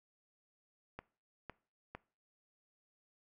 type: clicks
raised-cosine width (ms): 0.5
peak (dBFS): -29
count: 3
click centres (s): 0.99 / 1.497 / 1.95
effects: noise-tail reverb RT60 0.4 s tail -21 dB re dry